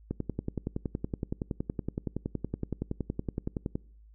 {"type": "click train", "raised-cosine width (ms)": 3, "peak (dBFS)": -18, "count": 40, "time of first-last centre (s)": [0.11, 3.755], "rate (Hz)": 10.7, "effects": ["noise-tail reverb RT60 0.6 s tail -25 dB re dry", "added 53 Hz sine -52 dBFS peak until 4.14 s"]}